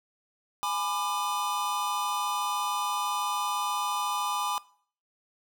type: chord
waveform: square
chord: G# diminished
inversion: none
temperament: just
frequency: 830.6 / 996.7 / 1196.1 Hz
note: G#5 / B5 / D6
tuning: 0 / +16 / +31 cents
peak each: -34 / -33 / -32 dBFS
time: 0.63-4.58 s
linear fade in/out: 0 ms
effects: noise-tail reverb RT60 0.5 s tail -20 dB re dry